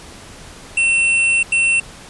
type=tone bursts at uneven times; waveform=square; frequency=2700 Hz; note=E7; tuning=41 cents sharp; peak=-13 dBFS; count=2; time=0.77-1.43 / 1.52-1.8 s; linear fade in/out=5 ms; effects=pink hiss -38 dBFS RMS until 2.09 s + resampled to 24000 Hz